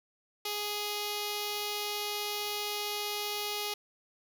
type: tone with notch filter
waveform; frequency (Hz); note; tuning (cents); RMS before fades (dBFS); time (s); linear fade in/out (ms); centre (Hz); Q
5% pulse; 415.3; G#4; 0; -35; 0.45-3.74; 5; 1600; 1.4
effects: 9-bit